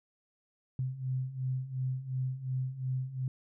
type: beating tone pair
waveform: sine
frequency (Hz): 127.9 / 130.7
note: C3 / C3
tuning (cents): -39 / -1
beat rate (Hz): 2.8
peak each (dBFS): -37 / -33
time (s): 0.79-3.28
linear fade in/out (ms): 2
effects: none

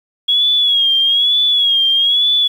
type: tone with vibrato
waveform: sine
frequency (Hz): 3322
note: G#7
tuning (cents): 0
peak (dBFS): -10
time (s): 0.28-2.48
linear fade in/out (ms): 10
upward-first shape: sine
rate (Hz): 1.1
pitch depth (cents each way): 75
effects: 7-bit

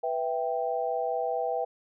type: chord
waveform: sine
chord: E minor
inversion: second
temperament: equal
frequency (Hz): 493.9 / 659.3 / 784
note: B4 / E5 / G5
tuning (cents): 0 / 0 / 0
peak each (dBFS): -31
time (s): 0.03-1.65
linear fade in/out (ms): 10
effects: none

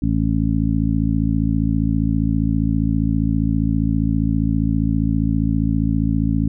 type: harmonic tone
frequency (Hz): 55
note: A1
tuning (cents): 0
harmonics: 1 / 2 / 3 / 4 / 5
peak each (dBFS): -22 / -22 / -22 / -22 / -22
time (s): 0.02-6.48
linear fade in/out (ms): 5
effects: none

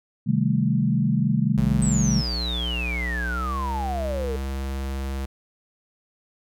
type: chord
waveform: sine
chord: A half-diminished seventh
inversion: first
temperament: equal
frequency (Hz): 130.81 / 155.56 / 196 / 220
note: C3 / Eb3 / G3 / A3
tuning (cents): 0 / 0 / 0 / 0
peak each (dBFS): -24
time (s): 0.26-2.22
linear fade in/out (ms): 20
type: tone with pitch glide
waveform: square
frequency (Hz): 60.7 to 67.35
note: B1 to C#2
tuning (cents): -29 to -49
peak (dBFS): -27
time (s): 1.57-5.26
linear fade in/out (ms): 10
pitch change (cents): +180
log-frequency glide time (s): 3.31-3.57
type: exponential sweep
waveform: sine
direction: down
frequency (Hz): 8220 to 440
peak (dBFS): -27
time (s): 1.82-4.36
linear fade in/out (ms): 2
effects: none

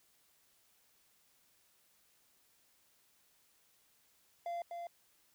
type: tone with echo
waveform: triangle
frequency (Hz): 689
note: F5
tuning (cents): -24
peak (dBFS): -35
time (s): 4.46-4.62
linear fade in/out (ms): 2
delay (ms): 250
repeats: 1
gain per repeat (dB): -4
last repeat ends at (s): 4.87
effects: white hiss -71 dBFS RMS until 5.34 s

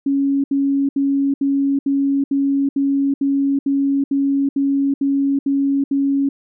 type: tone bursts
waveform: sine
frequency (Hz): 277.2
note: C#4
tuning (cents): 0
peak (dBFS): -14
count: 14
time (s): 0.06-6.29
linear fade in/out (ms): 5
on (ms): 380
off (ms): 70
effects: none

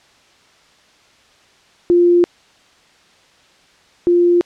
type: tone pair in turn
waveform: sine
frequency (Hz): 349.2 / 349.2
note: F4 / F4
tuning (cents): 0 / 0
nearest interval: unison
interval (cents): 0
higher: neither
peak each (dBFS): -8 / -9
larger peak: first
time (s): 1.9-2.24 / 4.07-4.41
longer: neither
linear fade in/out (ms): 0
effects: white hiss -51 dBFS RMS until 4.45 s + low-pass 5000 Hz 12 dB/octave

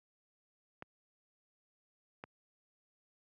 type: clicks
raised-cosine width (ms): 0.5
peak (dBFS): -29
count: 2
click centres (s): 0.824 / 2.239
effects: high-pass 100 Hz 12 dB/octave

